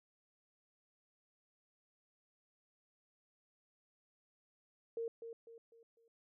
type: tone with echo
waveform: sine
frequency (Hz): 460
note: A#4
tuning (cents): -23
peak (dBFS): -37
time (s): 4.97-5.08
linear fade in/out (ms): 2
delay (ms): 250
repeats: 4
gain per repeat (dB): -8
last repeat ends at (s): 6.08
effects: none